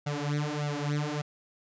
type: tone with flanger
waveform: sawtooth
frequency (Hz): 147.2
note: D3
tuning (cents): +4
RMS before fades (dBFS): -31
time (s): 0.06-1.22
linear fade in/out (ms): 10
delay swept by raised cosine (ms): 1.4 to 6.3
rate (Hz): 1.7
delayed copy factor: +0.95
effects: resampled to 16000 Hz